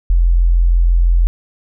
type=tone; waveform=sine; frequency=43 Hz; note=F1; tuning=26 cents flat; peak=-8 dBFS; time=0.1-1.27 s; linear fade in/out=0 ms; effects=none